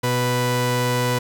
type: tone pair together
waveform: sawtooth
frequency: 123.47 / 493.9 Hz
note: B2 / B4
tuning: 0 / 0 cents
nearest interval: 2 octaves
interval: 2400 cents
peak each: -17 dBFS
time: 0.03-1.19 s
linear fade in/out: 10 ms
effects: none